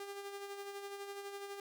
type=tone with tremolo; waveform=sawtooth; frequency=400.1 Hz; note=G4; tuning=35 cents sharp; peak=-38 dBFS; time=0-1.6 s; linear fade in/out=2 ms; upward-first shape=sine; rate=12 Hz; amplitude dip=45%; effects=none